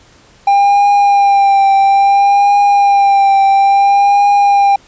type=tone with vibrato; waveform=triangle; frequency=798 Hz; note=G5; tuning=31 cents sharp; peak=-4 dBFS; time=0.47-4.76 s; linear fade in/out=5 ms; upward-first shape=triangle; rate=0.59 Hz; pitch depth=31 cents each way; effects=pink hiss -45 dBFS RMS until 4.87 s + resampled to 16000 Hz